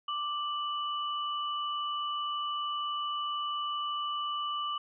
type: tone pair together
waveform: sine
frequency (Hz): 1175.9 / 2963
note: D6 / F#7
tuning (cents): +2 / +2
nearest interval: octave + major third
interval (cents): 1600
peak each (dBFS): -32 / -37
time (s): 0.08-4.78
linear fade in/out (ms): 5
effects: none